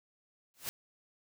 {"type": "noise with exponential growth", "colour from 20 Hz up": "white", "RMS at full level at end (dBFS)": -34, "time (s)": [0.54, 0.69], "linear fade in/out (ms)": 0, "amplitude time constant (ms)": 31, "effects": []}